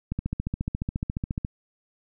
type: click train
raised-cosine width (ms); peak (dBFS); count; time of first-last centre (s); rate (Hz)
5; -15; 20; 0.12-1.449; 14.3
effects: none